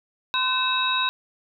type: tone cluster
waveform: sine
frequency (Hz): 1027 / 1523 / 2619 / 3810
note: C6 / F#6 / E7 / A#7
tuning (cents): -33 / +50 / -12 / +37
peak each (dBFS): -25 / -29 / -28 / -24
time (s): 0.34-1.09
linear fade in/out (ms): 0
effects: none